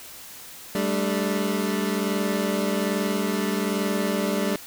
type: chord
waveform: 25% pulse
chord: G suspended second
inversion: none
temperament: equal with one note detuned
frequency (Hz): 196 / 217.2 / 293.7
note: G3 / A3 / D4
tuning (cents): 0 / -22 / 0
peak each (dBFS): -22 / -24 / -26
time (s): 0.75-4.56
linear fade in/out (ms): 2
effects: white hiss -42 dBFS RMS until 4.66 s